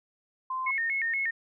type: tone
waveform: sine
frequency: 1038 Hz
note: C6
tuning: 14 cents flat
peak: -29 dBFS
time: 0.5-0.71 s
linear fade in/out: 5 ms
type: tone with vibrato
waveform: sine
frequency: 2000 Hz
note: B6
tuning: 21 cents sharp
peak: -26 dBFS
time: 0.66-1.31 s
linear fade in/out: 10 ms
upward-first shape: square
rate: 4.2 Hz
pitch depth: 150 cents each way
effects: none